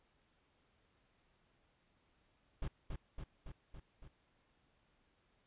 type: noise with echo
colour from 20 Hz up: brown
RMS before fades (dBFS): -38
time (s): 2.62-2.68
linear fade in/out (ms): 5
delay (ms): 280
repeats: 5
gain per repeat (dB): -3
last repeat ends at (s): 4.08
effects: pink hiss -75 dBFS RMS until 5.46 s + resampled to 8000 Hz